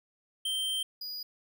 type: tone pair in turn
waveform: square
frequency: 3136 / 4907 Hz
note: G7 / D#8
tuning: 0 / -25 cents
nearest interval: minor sixth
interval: 775 cents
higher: second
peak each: -30 / -37 dBFS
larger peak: first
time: 0.45-0.83 / 1.01-1.23 s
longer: first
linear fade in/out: 5 ms
effects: none